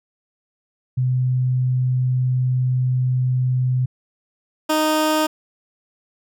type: tone pair in turn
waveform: sine / 15% pulse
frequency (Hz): 127.2 / 309.8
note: C3 / D#4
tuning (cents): -48 / -7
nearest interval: octave + minor third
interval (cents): 1541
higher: second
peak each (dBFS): -16 / -10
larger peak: second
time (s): 0.97-3.86 / 4.69-5.27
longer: first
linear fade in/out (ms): 10
effects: none